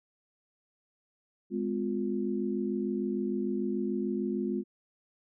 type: tone cluster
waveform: sine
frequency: 208 / 254.7 / 354 Hz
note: G#3 / C4 / F4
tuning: +3 / -46 / +23 cents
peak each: -32 / -34 / -33 dBFS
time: 1.5-4.64 s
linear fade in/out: 50 ms
effects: none